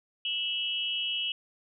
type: tone with amplitude modulation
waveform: sine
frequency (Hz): 2942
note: F#7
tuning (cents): -11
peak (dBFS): -24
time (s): 0.25-1.32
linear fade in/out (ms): 2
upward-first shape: sine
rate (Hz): 294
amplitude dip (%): 100
effects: none